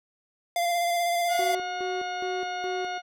square tone with vibrato, 693 Hz, F5, 14 cents flat, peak -24 dBFS, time 0.56-1.55 s, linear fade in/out 2 ms, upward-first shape square, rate 16 Hz, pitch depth 16 cents each way
harmonic tone, 720 Hz, F#5, 47 cents flat, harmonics 1 / 2 / 3 / 4 / 5 / 6 / 8, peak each -31 / -37 / -41 / -43 / -45 / -47 / -49 dBFS, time 1.28-3.02 s, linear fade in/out 50 ms
triangle tone with tremolo, 372.1 Hz, F#4, 10 cents sharp, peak -28 dBFS, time 1.39-2.98 s, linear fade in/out 2 ms, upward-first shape square, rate 2.4 Hz, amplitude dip 75%
effects none

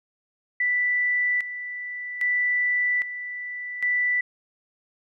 sine tone with tremolo, 1975.5 Hz, B6, in tune, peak -20 dBFS, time 0.6-4.21 s, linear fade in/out 5 ms, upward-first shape square, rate 0.62 Hz, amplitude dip 70%, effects none

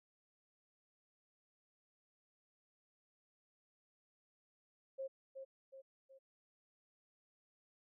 sine tone with echo, 536 Hz, C5, 42 cents sharp, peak -40 dBFS, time 4.98-5.08 s, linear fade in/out 20 ms, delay 370 ms, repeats 3, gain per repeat -6 dB, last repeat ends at 6.19 s, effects none

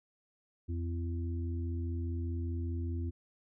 harmonic tone, 84.9 Hz, F2, 48 cents flat, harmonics 1 / 3 / 4, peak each -33 / -43 / -45 dBFS, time 0.68-3.11 s, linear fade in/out 20 ms, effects none

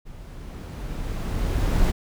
brown noise with level ramp, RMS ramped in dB -41 to -19 dBFS, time 0.05-1.92 s, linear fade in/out 20 ms, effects none

